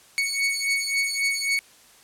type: beating tone pair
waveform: sawtooth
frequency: 2221 / 2224.7 Hz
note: C#7 / C#7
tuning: +3 / +6 cents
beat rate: 3.7 Hz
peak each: -22 dBFS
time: 0.18-1.59 s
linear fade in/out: 0 ms
effects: white hiss -53 dBFS RMS until 2.03 s + low-pass 11000 Hz 12 dB/octave